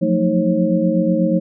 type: tone cluster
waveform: sine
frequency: 175.1 / 183.3 / 223.8 / 313.9 / 540 Hz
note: F3 / F#3 / A3 / D#4 / C#5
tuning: +5 / -16 / +30 / +15 / -45 cents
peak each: -20 dBFS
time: 0.01-1.4 s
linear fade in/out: 20 ms
effects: none